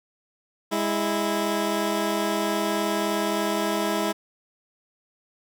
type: tone pair together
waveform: 15% pulse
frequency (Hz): 205.6 / 328.1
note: G#3 / E4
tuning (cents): -17 / -8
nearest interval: minor sixth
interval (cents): 809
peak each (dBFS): -20 / -19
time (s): 0.71-4.13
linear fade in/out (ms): 20
effects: none